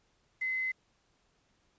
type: tone with quantisation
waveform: sine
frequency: 2045 Hz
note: C7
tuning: 40 cents flat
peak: -30 dBFS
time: 0.41-0.72 s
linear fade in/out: 10 ms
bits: 9
effects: pink hiss -72 dBFS RMS until 1.78 s + resampled to 16000 Hz